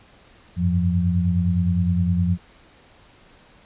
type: tone cluster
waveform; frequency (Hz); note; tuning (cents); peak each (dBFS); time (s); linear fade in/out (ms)
sine; 89 / 98.7 / 175.1; F2 / G2 / F3; +33 / +12 / +5; -21 / -26 / -20; 0.56-2.38; 50
effects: pink hiss -52 dBFS RMS until 3.65 s + resampled to 8000 Hz